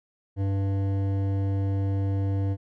triangle tone with hard clipping, 98 Hz, G2, in tune, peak -25 dBFS, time 0.36-2.57 s, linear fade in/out 50 ms, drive 16 dB, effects none

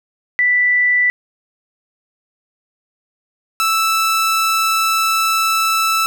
sine / sawtooth tone pair in turn, 1975.5 / 1318.5 Hz, B6 / E6, 0 / 0 cents, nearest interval perfect fifth, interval 700 cents, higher first, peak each -11 / -10 dBFS, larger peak second, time 0.39-1.1 / 3.6-6.06 s, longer second, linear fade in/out 0 ms, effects none

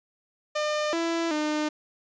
sawtooth tone with pitch steps, 603 / 333.3 / 303.2 Hz, D5 / E4 / D#4, +46 / +19 / -45 cents, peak -21 dBFS, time 0.55-1.69 s, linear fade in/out 10 ms, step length 380 ms, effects resampled to 16000 Hz

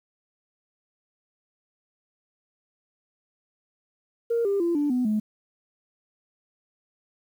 sine tone with pitch steps, 466.2 / 398.9 / 341.3 / 292 / 249.8 / 213.8 Hz, A#4 / G4 / F4 / D4 / B3 / A3, 0 / +30 / -40 / -10 / +20 / -49 cents, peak -20 dBFS, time 4.3-5.2 s, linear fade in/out 10 ms, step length 150 ms, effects tanh soft clip ceiling -17 dBFS + 9-bit

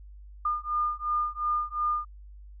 sine beating tone pair, 1210 / 1212.8 Hz, D#6 / D#6, -49 / -45 cents, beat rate 2.8 Hz, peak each -29 dBFS, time 0.45-2.05 s, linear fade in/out 5 ms, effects added 50 Hz sine -44 dBFS peak until 2.6 s

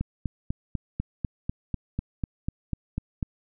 click train, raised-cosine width 5 ms, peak -15 dBFS, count 14, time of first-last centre 0.01-3.228 s, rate 4.04 Hz, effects none

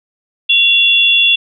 sine tone pair together, 2753 / 3421 Hz, F7 / A7, -25 / -49 cents, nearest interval major third, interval 376 cents, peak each -10 dBFS, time 0.49-1.36 s, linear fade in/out 10 ms, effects none

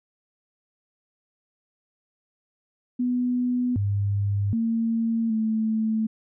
sine tone with pitch steps, 247.4 / 100.8 / 227.7 / 220 Hz, B3 / G2 / A#3 / A3, +3 / +49 / -40 / 0 cents, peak -21 dBFS, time 2.99-6.07 s, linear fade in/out 10 ms, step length 770 ms, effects none

